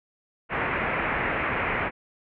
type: low-pass noise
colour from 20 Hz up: white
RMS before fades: -27 dBFS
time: 0.49-1.91 s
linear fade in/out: 50 ms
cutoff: 2400 Hz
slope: 48 dB/octave
effects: none